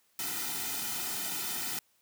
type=noise with comb filter; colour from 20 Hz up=white; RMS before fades=-35 dBFS; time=0.19-1.79 s; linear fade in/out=2 ms; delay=1.8 ms; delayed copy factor=-0.9; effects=white hiss -70 dBFS RMS until 2.01 s + high-pass 80 Hz 12 dB/octave